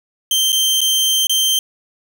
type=tone with dropouts; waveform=sawtooth; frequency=3136 Hz; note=G7; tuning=in tune; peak=-10 dBFS; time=0.31-1.59 s; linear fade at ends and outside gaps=2 ms; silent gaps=0.521-0.527 / 0.807-0.814 / 1.27-1.295 s; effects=none